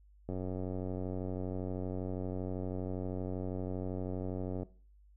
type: click train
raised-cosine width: 2 ms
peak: -25 dBFS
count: 403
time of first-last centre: 0.29-4.631 s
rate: 92.6 Hz
effects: noise-tail reverb RT60 0.4 s tail -18 dB re dry + added 50 Hz sine -58 dBFS peak until 5.16 s